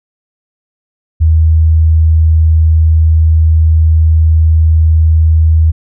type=tone; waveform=sine; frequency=79.8 Hz; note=D#2; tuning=44 cents sharp; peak=-4 dBFS; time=1.2-5.72 s; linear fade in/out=20 ms; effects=none